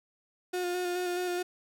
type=tone with vibrato; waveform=35% pulse; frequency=357.9 Hz; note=F4; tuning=42 cents sharp; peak=-28 dBFS; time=0.53-1.43 s; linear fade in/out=10 ms; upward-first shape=square; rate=4.7 Hz; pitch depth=18 cents each way; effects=none